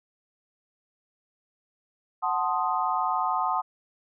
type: chord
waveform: sine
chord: F# diminished seventh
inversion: none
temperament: equal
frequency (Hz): 740 / 880 / 1046.5 / 1244.5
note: F#5 / A5 / C6 / Eb6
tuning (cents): 0 / 0 / 0 / 0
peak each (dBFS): -29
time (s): 2.22-3.62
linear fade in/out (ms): 20
effects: none

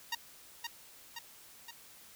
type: tone with echo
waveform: 10% pulse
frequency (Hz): 934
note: A#5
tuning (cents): +3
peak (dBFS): -24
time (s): 0.12-0.15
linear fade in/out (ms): 5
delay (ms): 520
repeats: 3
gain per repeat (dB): -4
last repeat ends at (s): 1.71
effects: white hiss -56 dBFS RMS until 2.15 s

